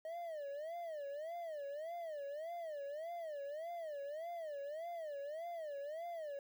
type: tone with vibrato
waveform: triangle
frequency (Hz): 622.3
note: D#5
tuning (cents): 0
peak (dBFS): -40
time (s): 0.05-6.39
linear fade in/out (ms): 2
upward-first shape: sine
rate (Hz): 1.7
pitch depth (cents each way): 190
effects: 11-bit